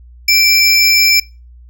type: tone pair together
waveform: square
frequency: 2339 / 5251 Hz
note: D7 / E8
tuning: -8 / -8 cents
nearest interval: octave + major second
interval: 1400 cents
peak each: -11 dBFS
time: 0.28-1.2 s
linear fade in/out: 5 ms
effects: noise-tail reverb RT60 0.3 s tail -24 dB re dry + added 60 Hz sine -36 dBFS peak until 1.69 s